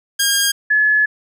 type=tone pair in turn; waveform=10% pulse / sine; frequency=1619 / 1710.1 Hz; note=G#6 / A6; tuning=-45 / -50 cents; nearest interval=minor second; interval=95 cents; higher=second; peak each=-5 / -11 dBFS; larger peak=first; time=0.19-0.52 / 0.7-1.06 s; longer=second; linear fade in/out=10 ms; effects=none